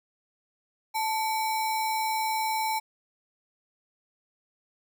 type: tone with sample-and-hold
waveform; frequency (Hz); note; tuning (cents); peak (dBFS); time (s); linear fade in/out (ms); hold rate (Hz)
sine; 880; A5; 0; -25; 0.94-2.8; 20; 3150
effects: none